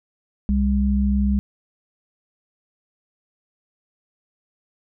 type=tone pair together; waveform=sine; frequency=65.21 / 202.3 Hz; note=C2 / G#3; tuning=-5 / -45 cents; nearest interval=octave + minor sixth; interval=1960 cents; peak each=-19 dBFS; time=0.49-1.39 s; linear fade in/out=0 ms; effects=none